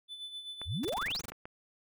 triangle tone with tremolo, 3500 Hz, A7, 10 cents flat, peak -37 dBFS, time 0.08-1.08 s, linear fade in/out 50 ms, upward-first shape sine, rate 7.8 Hz, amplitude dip 60%
clicks, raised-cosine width 0.5 ms, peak -28 dBFS, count 4, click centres 0.616 / 1.084 / 1.32 / 1.455 s
sine exponential sweep, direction up, 64.3 to 7040 Hz, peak -32 dBFS, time 0.65-1.22 s, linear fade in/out 50 ms
pink noise bursts, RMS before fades -41 dBFS, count 11, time 0.83-1.302 s, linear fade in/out 5 ms, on 22 ms, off 23 ms
effects none

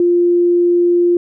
sine tone, 349.2 Hz, F4, in tune, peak -9 dBFS, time 0-1.17 s, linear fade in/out 2 ms, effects none

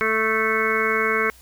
harmonic tone, 220 Hz, A3, in tune, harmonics 1 / 2 / 3 / 5 / 6 / 7 / 8 / 9 / 10, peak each -32 / -24 / -36 / -27 / -27 / -26 / -31 / -30 / -24 dBFS, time 0.01-1.3 s, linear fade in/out 0 ms, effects added 62 Hz sine -51 dBFS peak until 1.41 s + white hiss -51 dBFS RMS until 1.41 s

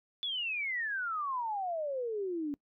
sine exponential sweep, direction down, 3495 to 279.5 Hz, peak -32 dBFS, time 0.23-2.54 s, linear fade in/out 0 ms, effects noise-tail reverb RT60 0.1 s tail -23 dB re dry

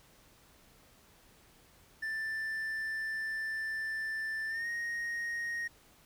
triangle tone with pitch glide, 1770 to 1868.8 Hz, A6 to A#6, +10 to +4 cents, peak -32 dBFS, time 2.02-5.68 s, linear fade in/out 10 ms, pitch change +94 cents, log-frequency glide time 4.48-4.67 s, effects pink hiss -62 dBFS RMS until 6.05 s

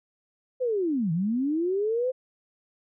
sine linear two-way sweep, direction down then up, 523.3 to 155.56 to 523.3 Hz, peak -23 dBFS, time 0.6-2.12 s, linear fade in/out 20 ms, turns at 1.12 s, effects none

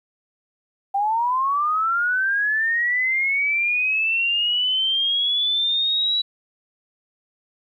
sine linear sweep, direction up, 778 to 3931 Hz, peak -18 dBFS, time 0.94-6.22 s, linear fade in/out 10 ms, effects 10-bit

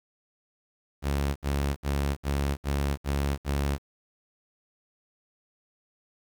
sawtooth tone bursts, 70.4 Hz, C#2, 27 cents sharp, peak -21 dBFS, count 7, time 1.02-3.784 s, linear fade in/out 50 ms, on 340 ms, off 64 ms, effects 9-bit

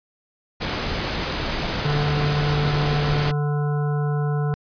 pink noise, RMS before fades -25 dBFS, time 0.6-3.32 s, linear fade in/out 20 ms
harmonic tone, 146.83 Hz, D3, in tune, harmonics 1 / 3 / 5 / 7 / 9 / 10, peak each -20 / -30 / -34 / -37 / -39 / -40 dBFS, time 1.85-4.54 s, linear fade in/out 0 ms
effects resampled to 11025 Hz

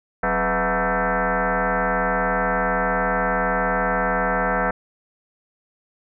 sine tone with frequency modulation, 415.3 Hz, G#4, in tune, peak -18 dBFS, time 0.23-4.71 s, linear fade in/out 5 ms, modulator 228 Hz, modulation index 5.9, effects none

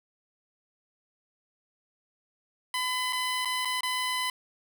15% pulse tone with dropouts, 1009 Hz, B5, 37 cents sharp, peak -21 dBFS, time 2.74-4.3 s, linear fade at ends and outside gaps 2 ms, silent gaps 3.126-3.13 / 3.449-3.455 / 3.649-3.654 / 3.808-3.832 s, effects none

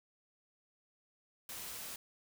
white noise, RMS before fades -45 dBFS, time 1.49-1.96 s, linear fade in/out 2 ms, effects none

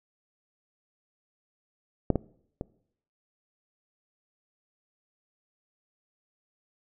clicks, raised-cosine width 2 ms, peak -8 / -12 / -19 dBFS, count 3, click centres 2.103 / 2.157 / 2.611 s, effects noise-tail reverb RT60 0.7 s tail -22 dB re dry

